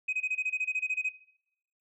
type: tone bursts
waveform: sine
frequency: 2521 Hz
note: D#7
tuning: 22 cents sharp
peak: -25 dBFS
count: 14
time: 0.08-1.093 s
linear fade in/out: 10 ms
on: 51 ms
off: 23 ms
effects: noise-tail reverb RT60 0.8 s tail -21 dB re dry + tanh soft clip ceiling -24 dBFS